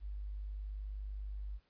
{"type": "tone", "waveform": "sine", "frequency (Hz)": 50.3, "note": "G1", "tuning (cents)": 45, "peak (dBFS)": -39, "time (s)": [0, 1.6], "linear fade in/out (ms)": 50, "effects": ["pink hiss -75 dBFS RMS until 1.69 s", "resampled to 11025 Hz"]}